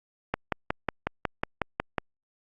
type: click train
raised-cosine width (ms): 0.5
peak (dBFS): -10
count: 10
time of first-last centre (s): 0.34-1.982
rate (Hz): 5.48
effects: Opus 48 kbps